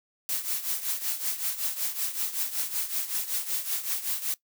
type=noise with tremolo; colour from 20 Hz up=blue; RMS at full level=-27 dBFS; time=0.29-4.34 s; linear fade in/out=0 ms; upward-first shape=triangle; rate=5.3 Hz; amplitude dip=80%; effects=noise-tail reverb RT60 0.1 s tail -19 dB re dry